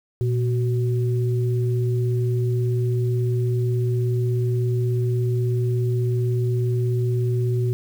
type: tone pair together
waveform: sine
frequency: 119.04 / 373.6 Hz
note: A#2 / F#4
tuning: +37 / +17 cents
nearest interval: octave + minor sixth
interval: 1980 cents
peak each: -19 / -27 dBFS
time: 0.21-7.73 s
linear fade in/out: 0 ms
effects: 8-bit